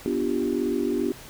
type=chord; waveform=sine; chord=G dominant seventh; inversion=first; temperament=equal; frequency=246.9 / 293.7 / 349.2 / 392 Hz; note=B3 / D4 / F4 / G4; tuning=0 / 0 / 0 / 0 cents; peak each=-28 dBFS; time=0.06-1.12 s; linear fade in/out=0 ms; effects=pink hiss -44 dBFS RMS until 1.29 s